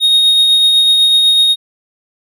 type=tone with tremolo; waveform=triangle; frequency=3729 Hz; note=A#7; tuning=in tune; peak=-4 dBFS; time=0-1.56 s; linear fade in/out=50 ms; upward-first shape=triangle; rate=8 Hz; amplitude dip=30%; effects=none